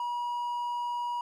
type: tone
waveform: triangle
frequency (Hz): 963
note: B5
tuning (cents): -44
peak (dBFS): -28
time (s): 0-1.21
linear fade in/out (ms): 2
effects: none